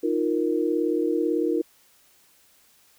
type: chord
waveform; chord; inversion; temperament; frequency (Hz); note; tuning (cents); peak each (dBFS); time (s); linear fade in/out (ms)
sine; Eb suspended second; none; equal; 311.1 / 349.2 / 466.2; Eb4 / F4 / Bb4; 0 / 0 / 0; -25 / -25 / -26; 0.03-1.62; 10
effects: white hiss -59 dBFS RMS until 2.98 s